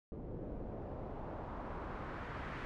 pink noise with low-pass filter sweep, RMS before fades -44 dBFS, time 0.12-2.65 s, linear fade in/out 0 ms, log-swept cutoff 400 to 1900 Hz, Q 1.4, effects none

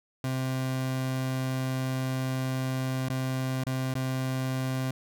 30% pulse tone with dropouts, 130.6 Hz, C3, 3 cents flat, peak -25 dBFS, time 0.24-4.91 s, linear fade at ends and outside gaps 2 ms, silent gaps 3.086-3.099 / 3.638-3.666 / 3.94-3.953 s, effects none

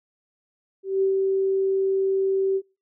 sine tone with ADSR envelope, 386.1 Hz, G4, 26 cents flat, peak -17 dBFS, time 0.83-2.62 s, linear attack 190 ms, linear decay 110 ms, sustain -2 dB, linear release 58 ms, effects noise-tail reverb RT60 0.3 s tail -24 dB re dry

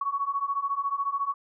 sine beating tone pair, 1108.7 / 1122.7 Hz, C#6 / C#6, 0 / +22 cents, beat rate 14 Hz, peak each -30 / -28 dBFS, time 0.01-1.34 s, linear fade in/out 5 ms, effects none

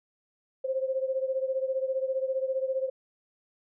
sine beating tone pair, 523.3 / 538.3 Hz, C5 / C5, 0 / +49 cents, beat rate 15 Hz, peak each -28 / -32 dBFS, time 0.64-2.9 s, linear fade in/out 10 ms, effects none

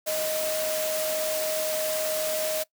sine tone in noise, 624 Hz, D#5, 5 cents sharp, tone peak -27 dBFS, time 0.06-2.64 s, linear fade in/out 20 ms, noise white, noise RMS -31 dBFS, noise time 0.06-2.64 s, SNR +1 dB, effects noise-tail reverb RT60 0.1 s tail -20 dB re dry + high-pass 200 Hz 12 dB/octave

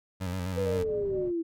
25% pulse tone with vibrato, 91.4 Hz, F#2, 21 cents flat, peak -27 dBFS, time 0.2-0.84 s, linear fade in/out 20 ms, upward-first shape square, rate 7.7 Hz, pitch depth 54 cents each way
sine linear sweep, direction down, 499.1 to 325.1 Hz, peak -27 dBFS, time 0.56-1.43 s, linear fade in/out 20 ms
sine tone with tremolo, 599 Hz, D5, 34 cents sharp, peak -35 dBFS, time 0.65-1.3 s, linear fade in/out 2 ms, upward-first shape sine, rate 4.1 Hz, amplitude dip 90%
white low-pass noise, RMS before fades -43 dBFS, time 0.73-1.33 s, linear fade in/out 50 ms, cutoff 190 Hz, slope 12 dB/octave
effects none

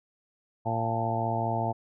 harmonic tone with a mistuned harmonic, 114.5 Hz, A#2, 31 cents flat, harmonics 1 / 2 / 3 / 4 / 5 / 6 / 7 / 8, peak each -31 / -36 / -38 / -40 / -38 / -31 / -35 / -33 dBFS, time 0.65-1.73 s, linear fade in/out 20 ms, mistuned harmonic 8, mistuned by -58 cents, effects none

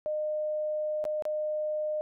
sine tone with dropouts, 610 Hz, D#5, 34 cents flat, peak -28 dBFS, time 0.06-2.01 s, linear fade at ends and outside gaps 0 ms, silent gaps 1.041-1.052 / 1.223-1.253 s, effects none

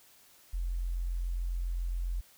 sine tone, 43.65 Hz, F1, in tune, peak -30 dBFS, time 0.53-2.21 s, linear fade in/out 10 ms, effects white hiss -60 dBFS RMS until 2.37 s

